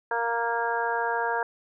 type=harmonic tone; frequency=233.1 Hz; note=A#3; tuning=in tune; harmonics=2 / 3 / 4 / 5 / 6 / 7; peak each=-31 / -32 / -28 / -40 / -34 / -31 dBFS; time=0.11-1.43 s; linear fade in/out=2 ms; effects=none